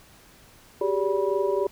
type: tone cluster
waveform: sine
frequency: 382 / 405.4 / 575 / 975 Hz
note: G4 / G#4 / D5 / B5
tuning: -45 / -42 / -37 / -23 cents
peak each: -26 / -25 / -28 / -32 dBFS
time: 0.81-1.67 s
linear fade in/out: 5 ms
effects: pink hiss -53 dBFS RMS until 1.71 s